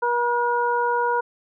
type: harmonic tone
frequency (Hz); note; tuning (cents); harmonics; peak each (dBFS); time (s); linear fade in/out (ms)
480; B4; -49; 1 / 2 / 3; -24 / -21 / -27; 0.02-1.21; 10
effects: none